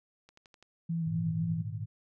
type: click train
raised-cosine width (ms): 0.2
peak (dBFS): -38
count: 5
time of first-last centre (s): 0.29-0.626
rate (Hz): 11.9
type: tone with vibrato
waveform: sine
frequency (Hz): 164.3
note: E3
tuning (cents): -5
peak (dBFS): -29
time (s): 0.89-1.62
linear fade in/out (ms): 10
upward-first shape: square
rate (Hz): 3.9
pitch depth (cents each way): 24
type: chord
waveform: sine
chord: Ab suspended second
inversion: none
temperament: just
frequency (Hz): 103.83 / 116.8 / 155.74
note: Ab2 / Bb2 / Eb3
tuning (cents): 0 / +4 / +2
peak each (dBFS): -37 / -39 / -41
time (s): 1.06-1.86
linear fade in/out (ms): 20
effects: none